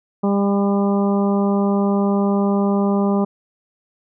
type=harmonic tone; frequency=200 Hz; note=G3; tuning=35 cents sharp; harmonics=1 / 2 / 3 / 4 / 5 / 6; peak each=-16 / -22 / -26 / -28 / -30 / -32 dBFS; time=0.23-3.25 s; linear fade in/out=10 ms; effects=none